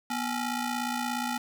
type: ring-modulated tone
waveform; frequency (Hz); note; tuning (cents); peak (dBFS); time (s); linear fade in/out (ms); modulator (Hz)
sawtooth; 545; C#5; -29; -22; 0.1-1.38; 5; 301
effects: none